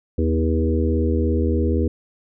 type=harmonic tone with a mistuned harmonic; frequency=80.5 Hz; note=E2; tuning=41 cents flat; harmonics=1 / 3 / 4 / 5 / 6; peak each=-19 / -24 / -25 / -26 / -27 dBFS; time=0.18-1.88 s; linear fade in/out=5 ms; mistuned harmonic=4; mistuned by=-17 cents; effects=none